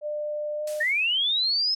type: tone with pitch glide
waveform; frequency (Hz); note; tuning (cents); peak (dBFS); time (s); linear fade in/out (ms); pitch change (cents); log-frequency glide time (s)
sine; 598 to 605.6; D5 to D#5; +31 to -47; -27; 0.01-0.84; 50; +22; 0.56-0.64
type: noise with exponential decay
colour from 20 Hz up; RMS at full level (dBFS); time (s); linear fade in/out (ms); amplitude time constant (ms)
blue; -34; 0.67-1.36; 5; 150
type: linear sweep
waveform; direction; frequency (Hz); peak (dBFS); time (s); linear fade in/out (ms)
sine; up; 1768 to 5230; -21; 0.8-1.75; 10
effects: low-pass 10000 Hz 12 dB/octave